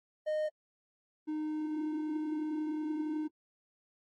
triangle tone pair in turn, 615 / 307.5 Hz, D#5 / D#4, -20 / -20 cents, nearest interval octave, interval 1200 cents, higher first, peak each -28 / -31 dBFS, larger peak first, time 0.26-0.49 / 1.27-3.28 s, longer second, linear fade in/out 20 ms, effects AAC 32 kbps

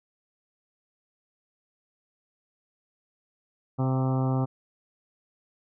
harmonic tone with a mistuned harmonic, 130.81 Hz, C3, in tune, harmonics 1 / 2 / 3 / 4 / 5 / 6 / 7 / 8 / 9 / 10, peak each -24 / -29 / -37 / -37 / -39 / -37 / -41 / -45 / -41 / -47 dBFS, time 3.78-4.46 s, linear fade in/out 20 ms, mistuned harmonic 5, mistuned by +19 cents, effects none

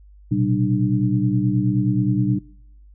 sine tone cluster, 119 / 128.5 / 192.2 / 299.2 Hz, A#2 / C3 / G3 / D4, +36 / -31 / -34 / +32 cents, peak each -22 dBFS, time 0.31-2.39 s, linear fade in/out 10 ms, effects noise-tail reverb RT60 0.9 s tail -26 dB re dry + added 50 Hz sine -44 dBFS peak until 2.94 s

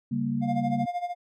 sine chord, G diminished, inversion second, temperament equal, 138.59 / 196 / 233.1 Hz, Db3 / G3 / Bb3, 0 / 0 / 0 cents, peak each -31 / -32 / -27 dBFS, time 0.11-0.86 s, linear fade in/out 10 ms
triangle tone with tremolo, 706 Hz, F5, 19 cents sharp, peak -23 dBFS, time 0.41-1.15 s, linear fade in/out 50 ms, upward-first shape sine, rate 13 Hz, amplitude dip 80%
effects none

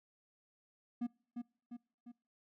triangle tone with echo, 240 Hz, B3, 49 cents flat, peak -32 dBFS, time 1.01-1.07 s, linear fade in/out 10 ms, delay 350 ms, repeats 3, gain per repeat -5 dB, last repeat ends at 2.12 s, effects noise-tail reverb RT60 0.5 s tail -25 dB re dry

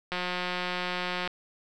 click train, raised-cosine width 0.3 ms, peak -15 dBFS, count 209, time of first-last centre 0.12-1.276 s, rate 180 Hz, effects none

